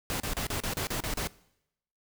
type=noise bursts; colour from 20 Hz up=pink; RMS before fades=-32 dBFS; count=9; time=0.1-1.272 s; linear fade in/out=0 ms; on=100 ms; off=34 ms; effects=noise-tail reverb RT60 0.8 s tail -21 dB re dry